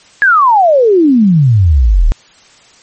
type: exponential sweep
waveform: sine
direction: down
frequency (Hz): 1700 to 34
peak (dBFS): -4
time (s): 0.22-2.12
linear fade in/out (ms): 0
effects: white hiss -43 dBFS RMS until 2.82 s + MP3 32 kbps